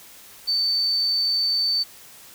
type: tone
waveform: sine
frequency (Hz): 4544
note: C#8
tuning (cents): +42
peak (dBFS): -19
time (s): 0.47-1.84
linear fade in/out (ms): 20
effects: white hiss -46 dBFS RMS until 2.34 s